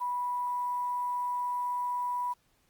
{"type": "tone with quantisation", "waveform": "sine", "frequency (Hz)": 982, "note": "B5", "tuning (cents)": -10, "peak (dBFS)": -29, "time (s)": [0, 2.34], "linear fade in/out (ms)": 20, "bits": 9, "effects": ["pink hiss -70 dBFS RMS until 2.69 s", "Opus 32 kbps"]}